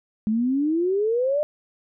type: exponential sweep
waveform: sine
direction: up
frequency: 210 to 610 Hz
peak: -19 dBFS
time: 0.27-1.43 s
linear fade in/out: 0 ms
effects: none